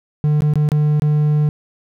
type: tone with dropouts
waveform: triangle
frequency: 150 Hz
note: D3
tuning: 37 cents sharp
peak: -10 dBFS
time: 0.24-1.49 s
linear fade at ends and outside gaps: 0 ms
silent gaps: 0.406-0.421 / 0.537-0.556 / 0.689-0.718 / 0.997-1.021 s
effects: none